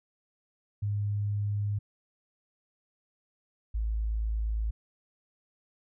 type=tone pair in turn; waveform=sine; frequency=102.8 / 54.36 Hz; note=G#2 / A1; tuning=-17 / -20 cents; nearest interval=major seventh; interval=1103 cents; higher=first; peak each=-27 / -27 dBFS; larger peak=neither; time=0.82-1.79 / 3.74-4.71 s; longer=neither; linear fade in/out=10 ms; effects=none